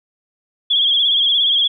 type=tone with vibrato; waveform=sine; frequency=3322 Hz; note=G#7; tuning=in tune; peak=-12 dBFS; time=0.7-1.68 s; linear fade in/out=10 ms; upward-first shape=sine; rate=17 Hz; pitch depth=66 cents each way; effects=none